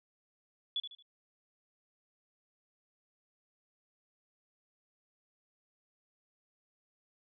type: tone with echo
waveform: sine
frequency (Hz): 3420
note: A7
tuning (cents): -50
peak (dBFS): -31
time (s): 0.76-0.8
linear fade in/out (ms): 2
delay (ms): 75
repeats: 3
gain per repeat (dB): -9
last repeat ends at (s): 1.025
effects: none